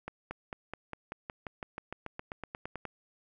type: accelerating click train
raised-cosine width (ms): 0.5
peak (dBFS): -23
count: 19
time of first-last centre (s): 0.08-2.853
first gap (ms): 230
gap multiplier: 0.95
effects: none